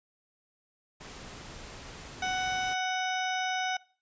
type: noise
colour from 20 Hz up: pink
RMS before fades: -45 dBFS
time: 1-2.74 s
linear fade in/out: 10 ms
type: harmonic tone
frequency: 744 Hz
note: F#5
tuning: 9 cents sharp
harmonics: 1 / 2 / 3 / 4 / 5 / 7 / 8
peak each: -31 / -34 / -37 / -41 / -40 / -46 / -43 dBFS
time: 2.22-3.77 s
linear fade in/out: 5 ms
effects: noise-tail reverb RT60 0.4 s tail -21 dB re dry + resampled to 16000 Hz